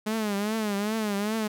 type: tone with vibrato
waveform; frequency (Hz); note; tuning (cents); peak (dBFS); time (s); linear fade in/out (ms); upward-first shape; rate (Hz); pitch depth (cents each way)
sawtooth; 210.7; G#3; +25; -22; 0.06-1.48; 10; triangle; 2.5; 120
effects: none